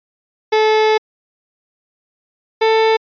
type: tone pair in turn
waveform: 30% pulse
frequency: 433.7 / 443.6 Hz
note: A4 / A4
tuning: -25 / +14 cents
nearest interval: unison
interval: 39 cents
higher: second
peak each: -8 dBFS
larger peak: neither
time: 0.52-0.98 / 2.61-2.97 s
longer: first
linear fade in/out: 10 ms
effects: resampled to 11025 Hz